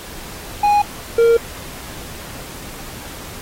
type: tone pair in turn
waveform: triangle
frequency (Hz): 826 / 463.6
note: G#5 / A#4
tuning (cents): -10 / -10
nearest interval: minor seventh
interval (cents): 1000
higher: first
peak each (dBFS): -9 / -7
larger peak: second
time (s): 0.63-0.82 / 1.18-1.37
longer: neither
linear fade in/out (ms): 5
effects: pink hiss -34 dBFS RMS until 3.41 s + AAC 48 kbps